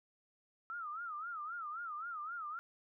sine tone with vibrato, 1300 Hz, E6, 24 cents flat, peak -40 dBFS, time 0.7-2.59 s, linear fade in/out 0 ms, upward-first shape sine, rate 3.8 Hz, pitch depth 160 cents each way, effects none

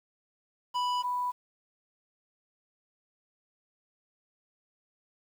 square / sine tone pair in turn, 987.8 / 987.8 Hz, B5 / B5, 0 / 0 cents, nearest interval unison, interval 0 cents, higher neither, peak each -28 dBFS, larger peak neither, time 0.74-1.03 / 1.03-1.32 s, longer neither, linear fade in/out 20 ms, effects low-pass 5000 Hz 12 dB/octave + 9-bit

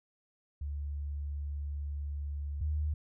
sine tone pair in turn, 72.2 / 75.48 Hz, D2 / D2, -29 / +48 cents, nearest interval minor second, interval 77 cents, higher second, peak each -34 / -29 dBFS, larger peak second, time 0.61-2.61 / 2.61-2.94 s, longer first, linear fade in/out 5 ms, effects none

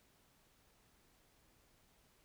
silence, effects pink hiss -71 dBFS RMS until 2.24 s

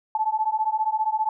sine beating tone pair, 862 / 877 Hz, A5 / A5, -36 / -6 cents, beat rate 15 Hz, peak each -24 dBFS, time 0.15-1.29 s, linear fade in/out 2 ms, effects none

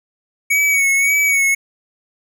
square tone with vibrato, 2238 Hz, C#7, 16 cents sharp, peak -13 dBFS, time 0.5-1.55 s, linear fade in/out 10 ms, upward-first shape sine, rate 1.8 Hz, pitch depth 42 cents each way, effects none

